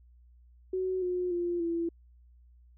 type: tone with pitch steps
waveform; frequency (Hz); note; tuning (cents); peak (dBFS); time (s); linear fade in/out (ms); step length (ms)
sine; 372.9 / 360.4 / 348.3 / 336.7; F#4 / F#4 / F4 / E4; +14 / -45 / -5 / +37; -28; 0.73-1.89; 5; 290
effects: added 60 Hz sine -55 dBFS peak until 2.77 s